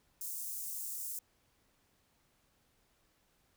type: high-pass noise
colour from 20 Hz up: white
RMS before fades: -41 dBFS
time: 0.21-1.19 s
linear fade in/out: 2 ms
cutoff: 6900 Hz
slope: 24 dB/octave
effects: pink hiss -73 dBFS RMS until 3.56 s